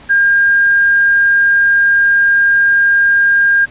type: tone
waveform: sine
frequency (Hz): 1610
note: G6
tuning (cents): +46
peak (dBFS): -7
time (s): 0.09-3.66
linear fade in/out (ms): 20
effects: pink hiss -39 dBFS RMS until 3.7 s + resampled to 8000 Hz